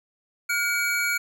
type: tone pair together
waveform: square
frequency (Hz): 1432 / 2276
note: F6 / C#7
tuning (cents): +43 / +45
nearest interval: minor sixth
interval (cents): 802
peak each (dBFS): -26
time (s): 0.49-1.18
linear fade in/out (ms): 10
effects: none